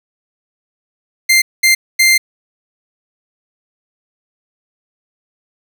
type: tone bursts at uneven times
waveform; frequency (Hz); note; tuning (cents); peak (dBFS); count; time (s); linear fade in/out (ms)
sawtooth; 2093; C7; 0; -4; 3; 1.29-1.42 / 1.63-1.75 / 1.99-2.18; 10
effects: none